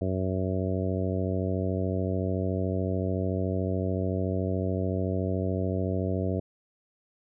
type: harmonic tone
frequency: 93.7 Hz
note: F#2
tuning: 22 cents sharp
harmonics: 1 / 2 / 3 / 4 / 5 / 6 / 7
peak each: -29 / -32 / -34 / -35 / -36 / -37 / -37 dBFS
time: 0.01-6.4 s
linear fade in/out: 5 ms
effects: none